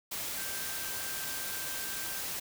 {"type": "tone in noise", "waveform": "sine", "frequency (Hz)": 1568, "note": "G6", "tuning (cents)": 0, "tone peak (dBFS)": -45, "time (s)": [0.37, 2.21], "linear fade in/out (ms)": 10, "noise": "white", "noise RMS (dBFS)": -37, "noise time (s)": [0.11, 2.4], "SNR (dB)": -11, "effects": []}